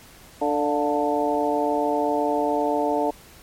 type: harmonic tone with a mistuned harmonic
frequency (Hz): 147.7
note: D3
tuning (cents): +10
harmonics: 2 / 3 / 4 / 5 / 6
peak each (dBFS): -26 / -26 / -26 / -26 / -26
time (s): 0.41-3.11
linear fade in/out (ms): 10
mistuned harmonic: 5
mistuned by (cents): -61
effects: pink hiss -48 dBFS RMS until 3.42 s + MP3 64 kbps